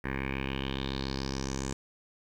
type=tone with low-pass filter sweep; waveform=10% pulse; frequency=67.1 Hz; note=C2; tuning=44 cents sharp; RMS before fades=-34 dBFS; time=0.04-1.73 s; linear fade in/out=5 ms; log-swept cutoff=1900 to 7400 Hz; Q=4.7; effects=10-bit

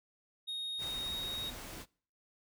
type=tone with pitch glide; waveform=triangle; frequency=3729 to 3759 Hz; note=A#7 to A#7; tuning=0 to +14 cents; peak=-35 dBFS; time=0.47-1.51 s; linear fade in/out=20 ms; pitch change=+14 cents; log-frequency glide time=1.01-1.16 s
type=noise; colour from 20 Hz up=pink; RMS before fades=-46 dBFS; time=0.78-1.86 s; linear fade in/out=50 ms
effects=noise-tail reverb RT60 0.5 s tail -25 dB re dry

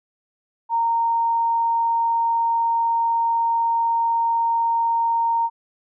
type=tone; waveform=sine; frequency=924 Hz; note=A#5; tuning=16 cents flat; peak=-17 dBFS; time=0.69-5.5 s; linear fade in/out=50 ms; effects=none

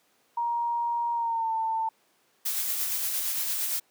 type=tone with pitch glide; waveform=sine; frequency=942 to 893.8 Hz; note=A#5 to A5; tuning=+18 to +27 cents; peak=-25 dBFS; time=0.37-1.89 s; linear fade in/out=5 ms; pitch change=-91 cents; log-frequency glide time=1.13-1.53 s
type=noise with tremolo; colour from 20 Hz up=blue; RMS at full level=-28 dBFS; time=2.45-3.8 s; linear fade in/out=10 ms; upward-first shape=sine; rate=8.7 Hz; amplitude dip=30%
effects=pink hiss -66 dBFS RMS until 3.9 s + high-pass 300 Hz 12 dB/octave

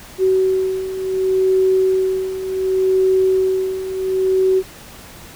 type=beating tone pair; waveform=sine; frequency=376.9 / 377.58 Hz; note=F#4 / F#4; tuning=+32 / +35 cents; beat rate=0.68 Hz; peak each=-20 / -15 dBFS; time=0.18-4.63 s; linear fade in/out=50 ms; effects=pink hiss -39 dBFS RMS until 5.35 s

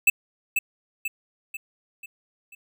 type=tone with echo; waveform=square; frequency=2626 Hz; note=E7; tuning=7 cents flat; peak=-14 dBFS; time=0.07-0.1 s; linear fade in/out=5 ms; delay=490 ms; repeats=5; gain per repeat=-6 dB; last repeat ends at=2.55 s; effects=none

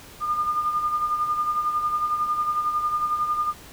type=tone with tremolo; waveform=sine; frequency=1212 Hz; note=D#6; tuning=46 cents flat; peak=-19 dBFS; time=0.2-3.54 s; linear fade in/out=50 ms; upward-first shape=sine; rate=11 Hz; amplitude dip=55%; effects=pink hiss -45 dBFS RMS until 3.72 s

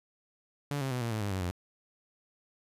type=tone with pitch steps; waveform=sawtooth; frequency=143.7 / 134.08 / 125.1 / 116.72 / 108.9 / 101.61 / 94.81 / 88.46 Hz; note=D3 / C3 / B2 / A#2 / A2 / G#2 / F#2 / F2; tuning=-37 / +43 / +23 / +3 / -17 / -37 / +43 / +23 cents; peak=-27 dBFS; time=0.71-1.51 s; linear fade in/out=0 ms; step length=100 ms; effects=resampled to 32000 Hz + 11-bit

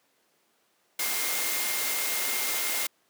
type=tone in noise; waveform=sine; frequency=2117 Hz; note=C7; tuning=20 cents sharp; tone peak=-36 dBFS; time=0.99-2.87 s; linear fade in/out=5 ms; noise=white; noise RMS=-29 dBFS; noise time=0.99-2.87 s; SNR=-10 dB; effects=pink hiss -68 dBFS RMS until 3.09 s + high-pass 300 Hz 12 dB/octave

